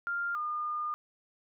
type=tone pair in turn; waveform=sine; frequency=1396.9 / 1214.1 Hz; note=F6 / D#6; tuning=0 / -43 cents; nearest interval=major second; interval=243 cents; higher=first; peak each=-30 / -31 dBFS; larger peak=first; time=0.07-0.35 / 0.35-0.94 s; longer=second; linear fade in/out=0 ms; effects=none